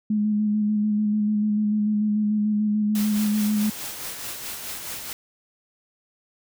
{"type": "tone with vibrato", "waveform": "sine", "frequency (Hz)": 210.8, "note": "G#3", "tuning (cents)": 26, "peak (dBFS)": -19, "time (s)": [0.1, 3.7], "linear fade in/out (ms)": 5, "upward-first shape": "square", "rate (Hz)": 6.8, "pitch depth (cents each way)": 18}
{"type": "noise with tremolo", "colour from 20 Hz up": "white", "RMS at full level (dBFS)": -32, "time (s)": [2.95, 5.13], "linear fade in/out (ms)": 2, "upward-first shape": "sine", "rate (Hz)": 4.7, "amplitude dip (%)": 40}
{"effects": []}